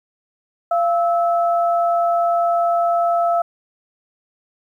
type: tone pair together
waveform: sine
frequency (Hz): 687.7 / 1305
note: F5 / E6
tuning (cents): -27 / -18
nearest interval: major seventh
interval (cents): 1109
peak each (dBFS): -15 / -23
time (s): 0.71-3.42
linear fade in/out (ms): 5
effects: 9-bit